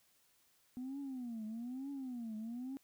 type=tone with vibrato; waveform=sine; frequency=246 Hz; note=B3; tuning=7 cents flat; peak=-39 dBFS; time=0.77-2.77 s; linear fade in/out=0 ms; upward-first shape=triangle; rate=1.1 Hz; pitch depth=250 cents each way; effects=tanh soft clip ceiling -38 dBFS + white hiss -72 dBFS RMS until 2.83 s